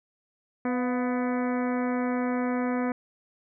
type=harmonic tone with a mistuned harmonic; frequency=249.5 Hz; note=B3; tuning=18 cents sharp; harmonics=1 / 2 / 3 / 4 / 5 / 6 / 7 / 8 / 9; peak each=-26 / -32 / -36 / -38 / -40 / -42 / -43 / -44 / -45 dBFS; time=0.65-2.92 s; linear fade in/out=2 ms; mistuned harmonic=3; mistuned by=-56 cents; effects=none